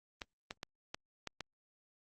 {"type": "clicks", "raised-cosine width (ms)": 0.2, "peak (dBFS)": -23, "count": 6, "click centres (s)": [0.218, 0.509, 0.631, 0.945, 1.273, 1.407], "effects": ["Opus 32 kbps"]}